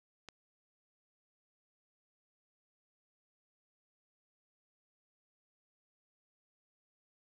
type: click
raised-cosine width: 0.2 ms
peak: -30 dBFS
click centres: 0.287 s
effects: none